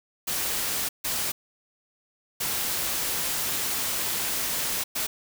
white noise bursts at uneven times, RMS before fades -28 dBFS, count 4, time 0.27-0.89 / 1.04-1.32 / 2.4-4.84 / 4.95-5.07 s, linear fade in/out 10 ms, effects none

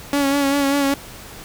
sawtooth tone with vibrato, 280 Hz, C#4, 18 cents sharp, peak -12 dBFS, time 0.13-0.94 s, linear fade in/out 2 ms, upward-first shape sine, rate 5.1 Hz, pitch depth 35 cents each way, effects pink hiss -38 dBFS RMS until 1.44 s

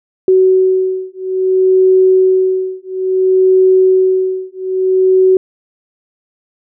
sine beating tone pair, 374.7 / 375.29 Hz, F#4 / F#4, +22 / +25 cents, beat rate 0.59 Hz, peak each -11 dBFS, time 0.28-5.37 s, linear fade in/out 2 ms, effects none

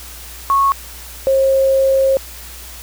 sine tone pair in turn, 1101 / 536.7 Hz, C#6 / C5, -12 / +44 cents, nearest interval octave, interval 1244 cents, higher first, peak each -10 dBFS, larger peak neither, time 0.5-0.72 / 1.27-2.17 s, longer second, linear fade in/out 0 ms, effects added 60 Hz sine -36 dBFS peak until 2.82 s + white hiss -35 dBFS RMS until 2.82 s

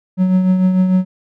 triangle tone with tremolo, 185.3 Hz, F#3, 3 cents sharp, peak -6 dBFS, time 0.17-1.05 s, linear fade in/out 50 ms, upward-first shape triangle, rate 6.7 Hz, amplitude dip 50%, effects none

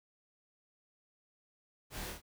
pink noise with echo, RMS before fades -45 dBFS, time 1.9-2.14 s, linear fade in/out 50 ms, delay 26 ms, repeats 3, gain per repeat -2 dB, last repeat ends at 2.218 s, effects none

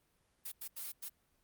blue noise bursts at uneven times, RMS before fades -43 dBFS, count 4, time 0.45-0.52 / 0.61-0.68 / 0.76-0.92 / 1.02-1.09 s, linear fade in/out 10 ms, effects pink hiss -75 dBFS RMS until 1.43 s + Opus 32 kbps

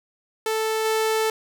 sawtooth tone with level steps, 440 Hz, A4, in tune, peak -18 / -16 dBFS, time 0.46-1.3 s, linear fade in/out 2 ms, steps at 0.84 s, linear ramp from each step 20 ms, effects none

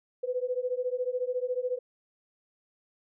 sine beating tone pair, 493.9 / 507.9 Hz, B4 / B4, 0 / +48 cents, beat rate 14 Hz, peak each -31 dBFS, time 0.23-1.79 s, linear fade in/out 10 ms, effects none

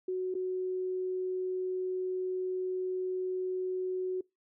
sine tone with dropouts, 370 Hz, F#4, in tune, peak -30 dBFS, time 0.08-4.21 s, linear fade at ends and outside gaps 5 ms, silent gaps 0.342-0.35 s, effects noise-tail reverb RT60 0.2 s tail -24 dB re dry

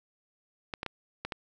clicks, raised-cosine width 0.3 ms, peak -18 dBFS, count 5, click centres 0.738 / 0.831 / 0.863 / 1.25 / 1.322 s, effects none

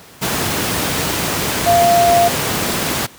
sine tone in noise, 692 Hz, F5, 16 cents flat, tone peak -9 dBFS, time 1.66-2.29 s, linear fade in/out 20 ms, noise pink, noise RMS -18 dBFS, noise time 0.21-3.07 s, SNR +6 dB, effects pink hiss -41 dBFS RMS until 3.18 s + high-pass 100 Hz 12 dB/octave

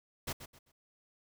pink noise with echo, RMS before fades -37 dBFS, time 0.27-0.33 s, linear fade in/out 10 ms, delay 130 ms, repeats 3, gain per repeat -11 dB, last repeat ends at 0.72 s, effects none

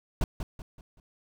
brown noise with echo, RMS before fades -24 dBFS, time 0.21-0.24 s, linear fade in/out 2 ms, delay 190 ms, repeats 4, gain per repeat -8 dB, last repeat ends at 1 s, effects none

